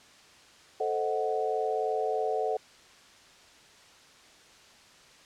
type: chord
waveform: sine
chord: A diminished seventh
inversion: none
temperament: equal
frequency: 440 / 523.3 / 622.3 / 740 Hz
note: A4 / C5 / Eb5 / Gb5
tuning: 0 / 0 / 0 / 0 cents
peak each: -30 / -35 / -35 / -31 dBFS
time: 0.8-2.57 s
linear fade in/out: 5 ms
effects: white hiss -55 dBFS RMS until 5.25 s + low-pass 6000 Hz 12 dB/octave